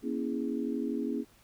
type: chord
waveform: sine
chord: A# half-diminished seventh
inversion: none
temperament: equal with one note detuned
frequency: 237.4 / 277.2 / 329.6 / 415.3 Hz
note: A#3 / C#4 / E4 / G#4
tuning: +32 / 0 / 0 / 0 cents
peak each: -34 / -34 / -37 / -38 dBFS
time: 0.02-1.25 s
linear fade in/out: 50 ms
effects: pink hiss -62 dBFS RMS until 1.43 s